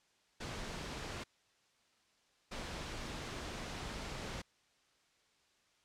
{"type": "noise bursts at uneven times", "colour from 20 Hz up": "pink", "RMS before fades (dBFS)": -43, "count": 2, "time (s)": [[0.4, 1.24], [2.51, 4.42]], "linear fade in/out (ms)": 10, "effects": ["white hiss -72 dBFS RMS until 5.84 s", "low-pass 6000 Hz 12 dB/octave"]}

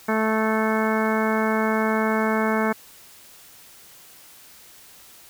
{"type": "harmonic tone", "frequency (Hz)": 219.1, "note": "A3", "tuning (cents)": -7, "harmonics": [1, 2, 3, 4, 5, 6, 7, 8, 10], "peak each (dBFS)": [-23, -26, -28, -29, -30, -31, -31, -32, -33], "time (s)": [0.08, 2.73], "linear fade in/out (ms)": 10, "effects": ["white hiss -48 dBFS RMS until 5.29 s"]}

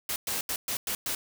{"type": "noise bursts at uneven times", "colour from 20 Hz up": "white", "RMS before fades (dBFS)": -31, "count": 6, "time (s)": [[0.09, 0.16], [0.27, 0.41], [0.49, 0.56], [0.68, 0.77], [0.87, 0.95], [1.06, 1.15]], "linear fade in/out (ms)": 2, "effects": []}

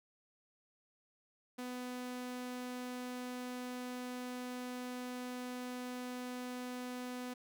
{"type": "tone", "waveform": "sawtooth", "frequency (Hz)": 249.3, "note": "B3", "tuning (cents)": 16, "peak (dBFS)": -37, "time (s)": [1.58, 7.34], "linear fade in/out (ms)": 10, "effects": []}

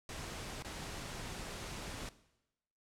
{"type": "noise with dropouts", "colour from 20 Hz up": "pink", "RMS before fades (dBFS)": -44, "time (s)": [0.09, 2.09], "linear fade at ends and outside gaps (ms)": 1, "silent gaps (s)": [0.624, 0.647], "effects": ["noise-tail reverb RT60 0.9 s tail -17 dB re dry", "low-pass 9000 Hz 12 dB/octave"]}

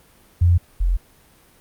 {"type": "tone pair in turn", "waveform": "sine", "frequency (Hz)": [87.1, 43.55], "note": ["F2", "F1"], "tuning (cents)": [-4, -4], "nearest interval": "octave", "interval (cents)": 1200, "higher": "first", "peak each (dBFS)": [-11, -15], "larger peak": "first", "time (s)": [[0.41, 0.58], [0.8, 0.97]], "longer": "neither", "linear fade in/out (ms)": 10, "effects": ["pink hiss -53 dBFS RMS until 1.6 s", "Opus 32 kbps"]}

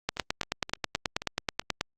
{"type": "two click trains", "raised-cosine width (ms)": 0.2, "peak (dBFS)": [-9, -18], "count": [17, 5], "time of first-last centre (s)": [[0.09, 1.81], [0.17, 1.22]], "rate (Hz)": [9.3, 3.81], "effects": ["Opus 48 kbps"]}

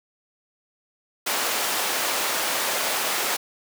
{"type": "high-pass noise", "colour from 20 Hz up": "pink", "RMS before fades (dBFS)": -25, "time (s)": [1.26, 3.37], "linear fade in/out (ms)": 10, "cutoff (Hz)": 560, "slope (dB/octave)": 12, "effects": []}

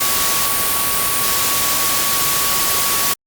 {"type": "tone in noise", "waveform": "sine", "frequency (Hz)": 1124, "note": "C#6", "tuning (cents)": 24, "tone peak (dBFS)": -25, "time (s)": [0, 3.14], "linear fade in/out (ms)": 10, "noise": "white", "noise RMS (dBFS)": -17, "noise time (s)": [0, 3.14], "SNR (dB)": -11, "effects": ["Opus 48 kbps"]}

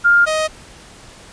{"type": "tone pair in turn", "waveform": ["sine", "sawtooth"], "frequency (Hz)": [1405, 625.9], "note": ["F6", "D#5"], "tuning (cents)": [10, 10], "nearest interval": "octave + major second", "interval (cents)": 1400, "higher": "first", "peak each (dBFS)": [-8, -12], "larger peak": "first", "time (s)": [[0.04, 0.26], [0.26, 0.48]], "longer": "neither", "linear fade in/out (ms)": 20, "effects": ["pink hiss -41 dBFS RMS until 1.32 s", "resampled to 22050 Hz"]}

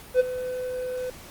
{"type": "tone with ADSR envelope", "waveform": "triangle", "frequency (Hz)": 505, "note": "B4", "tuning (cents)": 39, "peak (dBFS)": -11, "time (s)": [0.14, 1.1], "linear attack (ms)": 59, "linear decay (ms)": 19, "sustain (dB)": -15, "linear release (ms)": 3, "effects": ["pink hiss -45 dBFS RMS until 1.3 s", "Opus 48 kbps"]}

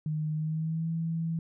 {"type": "tone with pitch glide", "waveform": "sine", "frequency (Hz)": [154.1, 164.21], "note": ["D#3", "E3"], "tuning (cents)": [-16, -6], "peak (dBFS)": -28, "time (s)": [0.06, 1.39], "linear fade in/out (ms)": 2, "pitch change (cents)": 110, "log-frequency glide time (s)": [0.34, 0.89], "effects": []}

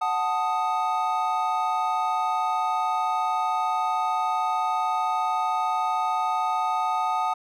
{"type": "chord", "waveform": "triangle", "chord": "D# diminished", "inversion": "first", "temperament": "equal", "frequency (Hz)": [740, 880, 1244.5], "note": ["F#5", "A5", "D#6"], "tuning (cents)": [0, 0, 0], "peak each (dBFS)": -25, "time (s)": [0.01, 7.34], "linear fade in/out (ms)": 10, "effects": []}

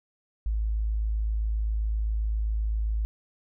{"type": "tone", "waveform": "sine", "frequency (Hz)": 53.8, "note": "A1", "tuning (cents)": -38, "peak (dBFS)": -24, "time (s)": [0.46, 3.05], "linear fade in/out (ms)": 0, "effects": []}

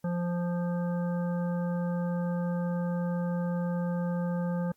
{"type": "harmonic tone", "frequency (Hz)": 174.61, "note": "F3", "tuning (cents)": 0, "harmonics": [1, 3, 5, 7, 9], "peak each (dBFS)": [-28, -36, -43, -47, -48], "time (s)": [0.04, 4.72], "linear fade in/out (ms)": 5, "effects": ["white hiss -73 dBFS RMS until 4.76 s", "AAC 64 kbps"]}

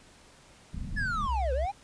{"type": "low-pass noise", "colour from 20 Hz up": "pink", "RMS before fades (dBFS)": -35, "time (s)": [0.73, 1.27], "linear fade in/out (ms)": 5, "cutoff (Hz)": 240, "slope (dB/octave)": 48}
{"type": "linear two-way sweep", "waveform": "triangle", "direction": "down then up", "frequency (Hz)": [1750, 493.9, 839], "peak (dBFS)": -27, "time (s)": [0.96, 1.72], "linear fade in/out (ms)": 20, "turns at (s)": 1.53}
{"type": "tone", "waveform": "sine", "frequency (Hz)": 64.6, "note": "C2", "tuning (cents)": -21, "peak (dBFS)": -28, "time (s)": [1.28, 1.66], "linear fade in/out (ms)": 10}
{"effects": ["pink hiss -56 dBFS RMS until 1.83 s", "resampled to 22050 Hz"]}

